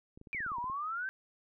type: clicks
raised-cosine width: 3 ms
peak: -38 dBFS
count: 10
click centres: 0.175 / 0.214 / 0.272 / 0.348 / 0.405 / 0.464 / 0.518 / 0.584 / 0.642 / 0.699 s
type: exponential two-way sweep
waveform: sine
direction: down then up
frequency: 2437 to 932.3 to 1588 Hz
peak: -34 dBFS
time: 0.33-1.09 s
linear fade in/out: 0 ms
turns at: 0.58 s
effects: none